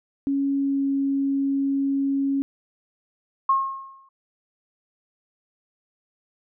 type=tone with pitch glide; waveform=sine; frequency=277.2 to 275.4 Hz; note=C#4 to C#4; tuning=0 to -11 cents; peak=-20 dBFS; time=0.27-2.42 s; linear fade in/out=0 ms; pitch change=-11 cents; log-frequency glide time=0.54-0.86 s
type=tone with exponential decay; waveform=sine; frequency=1079 Hz; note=C#6; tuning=47 cents flat; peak=-14 dBFS; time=3.49-4.09 s; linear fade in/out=5 ms; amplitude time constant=130 ms
effects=none

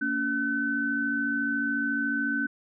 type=tone cluster; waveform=sine; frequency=229.4 / 283.4 / 1517 Hz; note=A#3 / C#4 / F#6; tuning=-28 / +38 / +43 cents; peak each=-33 / -30 / -27 dBFS; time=0.01-2.47 s; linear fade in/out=10 ms; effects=none

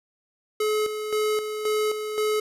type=tone with tremolo; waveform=square; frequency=427.3 Hz; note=G#4; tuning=49 cents sharp; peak=-22 dBFS; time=0.6-2.4 s; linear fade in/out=5 ms; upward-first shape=square; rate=1.9 Hz; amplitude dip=55%; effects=resampled to 32000 Hz + 10-bit

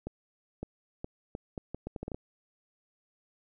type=accelerating click train; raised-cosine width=2 ms; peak=-23 dBFS; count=12; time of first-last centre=0.07-2.145 s; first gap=560 ms; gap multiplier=0.74; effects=none

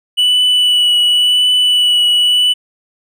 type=tone with vibrato; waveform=triangle; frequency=2960 Hz; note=F#7; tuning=in tune; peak=-7 dBFS; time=0.17-2.54 s; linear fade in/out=20 ms; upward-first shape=triangle; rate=0.92 Hz; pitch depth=17 cents each way; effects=none

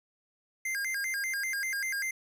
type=tone with vibrato; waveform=square; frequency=1836 Hz; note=A#6; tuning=27 cents flat; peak=-31 dBFS; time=0.65-2.11 s; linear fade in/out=5 ms; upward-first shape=square; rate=5.1 Hz; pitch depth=220 cents each way; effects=none

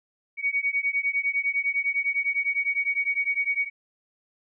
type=beating tone pair; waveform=sine; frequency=2240 / 2249.9 Hz; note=C#7 / C#7; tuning=+18 / +25 cents; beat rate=9.9 Hz; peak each=-26 dBFS; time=0.37-3.7 s; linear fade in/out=50 ms; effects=none

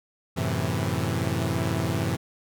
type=chord; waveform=sawtooth; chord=F# half-diminished seventh; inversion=none; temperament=equal; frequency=92.5 / 110 / 130.81 / 164.81 Hz; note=F#2 / A2 / C3 / E3; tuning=0 / 0 / 0 / 0 cents; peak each=-26 dBFS; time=0.36-2.17 s; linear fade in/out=20 ms; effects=none

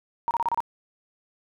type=tone bursts; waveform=sine; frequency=935 Hz; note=A#5; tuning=5 cents sharp; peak=-21 dBFS; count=6; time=0.28-0.604 s; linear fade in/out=0 ms; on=29 ms; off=30 ms; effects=none

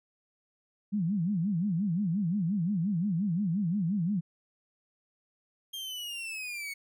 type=tone with vibrato; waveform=sine; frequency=185 Hz; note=F#3; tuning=in tune; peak=-26 dBFS; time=0.92-4.21 s; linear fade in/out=20 ms; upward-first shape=sine; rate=5.7 Hz; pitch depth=240 cents each way
type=linear sweep; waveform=40% pulse; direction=down; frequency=3218 to 2200 Hz; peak=-35 dBFS; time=5.73-6.74 s; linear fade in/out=10 ms
effects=none

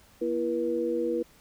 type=tone cluster; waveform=sine; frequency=239.4 / 336.3 / 481.1 Hz; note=A#3 / E4 / B4; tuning=+46 / +35 / -45 cents; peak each=-35 / -29 / -28 dBFS; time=0.21-1.23 s; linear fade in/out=10 ms; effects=pink hiss -58 dBFS RMS until 1.4 s

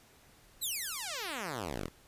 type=exponential sweep; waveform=5% pulse; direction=down; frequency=4186 to 36.71 Hz; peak=-25 dBFS; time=0.61-1.89 s; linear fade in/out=20 ms; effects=pink hiss -61 dBFS RMS until 2.07 s + resampled to 32000 Hz

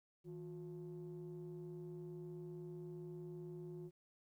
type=ring-modulated tone; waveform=triangle; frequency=98.9 Hz; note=G2; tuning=16 cents sharp; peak=-40 dBFS; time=0.24-3.91 s; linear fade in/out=50 ms; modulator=259 Hz; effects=tanh soft clip ceiling -42 dBFS + 13-bit

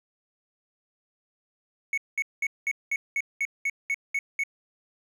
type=tone bursts; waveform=triangle; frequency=2213 Hz; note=C#7; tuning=3 cents flat; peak=-22 dBFS; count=11; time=1.93-4.436 s; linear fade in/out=2 ms; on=46 ms; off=200 ms; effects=none

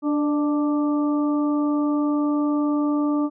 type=harmonic tone with a mistuned harmonic; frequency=293.7 Hz; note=D4; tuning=in tune; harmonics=1 / 2 / 3 / 4; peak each=-19 / -31 / -35 / -32 dBFS; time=0.02-3.3 s; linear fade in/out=50 ms; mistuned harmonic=2; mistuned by=+36 cents; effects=none

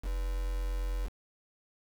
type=tone with quantisation; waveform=sine; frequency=44.56 Hz; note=F1; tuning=36 cents sharp; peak=-30 dBFS; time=0.02-1.1 s; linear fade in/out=50 ms; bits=7; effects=none

